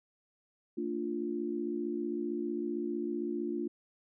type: chord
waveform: sine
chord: Bb major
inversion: none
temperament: equal with one note detuned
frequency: 227.2 / 293.7 / 349.2 Hz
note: Bb3 / D4 / F4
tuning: -44 / 0 / 0 cents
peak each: -38 / -37 / -35 dBFS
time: 0.77-3.68 s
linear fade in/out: 10 ms
effects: none